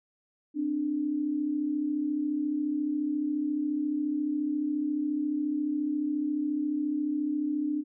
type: tone pair together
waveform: sine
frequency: 263.3 / 297.6 Hz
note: C4 / D4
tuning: +11 / +23 cents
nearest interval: major second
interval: 212 cents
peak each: -34 / -27 dBFS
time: 0.54-7.84 s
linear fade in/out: 50 ms
effects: none